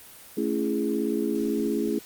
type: chord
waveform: sine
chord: A major seventh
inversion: none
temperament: equal with one note detuned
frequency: 220 / 277.2 / 335.6 / 415.3 Hz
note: A3 / C#4 / E4 / G#4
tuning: 0 / 0 / +31 / 0 cents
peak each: -29 dBFS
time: 0.37-1.99 s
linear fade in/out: 5 ms
effects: white hiss -47 dBFS RMS until 2.05 s + Opus 32 kbps